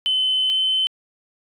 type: tone pair in turn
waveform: sine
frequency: 3045 / 3061 Hz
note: F#7 / G7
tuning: +49 / -42 cents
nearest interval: unison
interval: 9 cents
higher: second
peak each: -16 dBFS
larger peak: neither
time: 0.06-0.5 / 0.5-0.87 s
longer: first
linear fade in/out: 0 ms
effects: tanh soft clip ceiling -12 dBFS